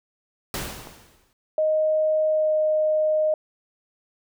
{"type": "noise with exponential decay", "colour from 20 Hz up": "pink", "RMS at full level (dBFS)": -27, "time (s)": [0.54, 1.33], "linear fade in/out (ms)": 1, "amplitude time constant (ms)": 170}
{"type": "click", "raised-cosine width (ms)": 1, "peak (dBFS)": -24, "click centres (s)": 0.872}
{"type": "tone with pitch glide", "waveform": "sine", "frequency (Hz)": [622.3, 618.7], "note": ["D#5", "D#5"], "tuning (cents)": [0, -10], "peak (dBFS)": -18, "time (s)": [1.58, 3.34], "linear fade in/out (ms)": 2, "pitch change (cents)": -10, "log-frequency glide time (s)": [2.28, 2.53]}
{"effects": []}